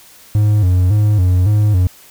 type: tone with vibrato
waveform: triangle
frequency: 97.7 Hz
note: G2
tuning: 5 cents flat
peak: -7 dBFS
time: 0.35-1.87 s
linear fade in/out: 0 ms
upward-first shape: square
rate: 1.8 Hz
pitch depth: 130 cents each way
effects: white hiss -43 dBFS RMS until 2.1 s